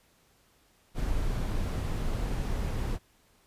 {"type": "noise", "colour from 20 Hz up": "brown", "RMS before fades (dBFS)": -30, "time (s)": [0.94, 2.99], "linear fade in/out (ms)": 50, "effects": ["pink hiss -65 dBFS RMS until 3.46 s", "resampled to 32000 Hz"]}